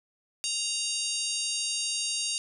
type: harmonic tone with a mistuned harmonic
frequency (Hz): 932.3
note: A#5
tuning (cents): 0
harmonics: 3 / 4 / 5 / 6 / 7 / 8 / 9 / 10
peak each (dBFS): -35 / -37 / -34 / -40 / -35 / -39 / -40 / -37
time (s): 0.44-2.38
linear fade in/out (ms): 0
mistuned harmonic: 9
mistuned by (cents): +56
effects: none